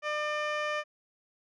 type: tone with low-pass filter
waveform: 15% pulse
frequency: 600 Hz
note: D5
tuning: 37 cents sharp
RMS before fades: -32 dBFS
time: 0.02-0.84 s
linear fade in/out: 50 ms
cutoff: 3600 Hz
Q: 0.83
effects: none